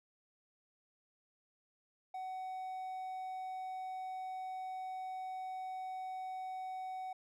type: tone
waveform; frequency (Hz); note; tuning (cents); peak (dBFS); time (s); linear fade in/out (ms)
triangle; 750; F#5; +23; -38; 2.14-7.13; 5
effects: none